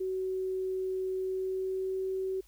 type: tone with pitch glide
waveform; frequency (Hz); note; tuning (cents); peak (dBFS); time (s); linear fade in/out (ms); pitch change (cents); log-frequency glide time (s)
sine; 375.7 to 379.4; F#4 to F#4; +26 to +43; -30; 0-2.41; 10; +17; 1.14-2.07
effects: added 50 Hz sine -59 dBFS peak until 2.47 s + white hiss -65 dBFS RMS until 2.47 s